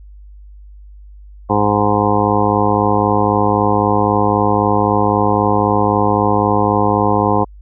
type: harmonic tone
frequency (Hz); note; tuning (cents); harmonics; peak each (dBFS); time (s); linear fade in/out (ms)
103.83; G#2; 0; 1 / 2 / 3 / 4 / 5 / 7 / 8 / 9 / 10; -20 / -20 / -20 / -20 / -20 / -20 / -20 / -20 / -20; 1.49-7.45; 20
effects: added 50 Hz sine -35 dBFS peak until 7.61 s